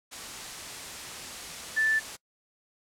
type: tone in noise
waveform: sine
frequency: 1760 Hz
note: A6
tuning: in tune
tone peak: -22 dBFS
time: 1.76-2 s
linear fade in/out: 20 ms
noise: white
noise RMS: -39 dBFS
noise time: 0.11-2.17 s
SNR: +14 dB
effects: noise-tail reverb RT60 0.1 s tail -24 dB re dry + low-pass 9000 Hz 12 dB/octave